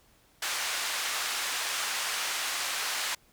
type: band-pass noise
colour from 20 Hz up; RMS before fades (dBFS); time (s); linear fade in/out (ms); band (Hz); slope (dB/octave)
pink; -32; 0.42-3.15; 5; 1200 to 9600; 12
effects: pink hiss -63 dBFS RMS until 3.32 s